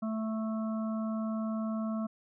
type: harmonic tone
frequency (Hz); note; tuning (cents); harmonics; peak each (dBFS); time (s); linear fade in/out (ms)
220; A3; 0; 1 / 3 / 5 / 6; -31 / -41 / -45 / -47; 0.02-2.07; 10
effects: none